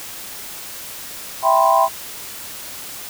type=chord; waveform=sine; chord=C major seventh; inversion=first; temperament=equal; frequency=659.3 / 784 / 987.8 / 1046.5 Hz; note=E5 / G5 / B5 / C6; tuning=0 / 0 / 0 / 0 cents; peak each=-17 dBFS; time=1.42-1.89 s; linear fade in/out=50 ms; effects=white hiss -33 dBFS RMS until 3.09 s